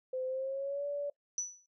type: tone with pitch glide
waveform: sine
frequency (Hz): 515 to 574.7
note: C5 to D5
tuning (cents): -28 to -38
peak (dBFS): -33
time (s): 0.13-1.1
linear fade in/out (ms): 5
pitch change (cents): +190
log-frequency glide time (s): 0.26-0.86
type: tone with exponential decay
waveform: sine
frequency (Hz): 5940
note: F#8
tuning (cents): +6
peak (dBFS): -29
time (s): 1.38-1.66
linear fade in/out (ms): 1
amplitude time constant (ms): 59
effects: noise-tail reverb RT60 0.1 s tail -21 dB re dry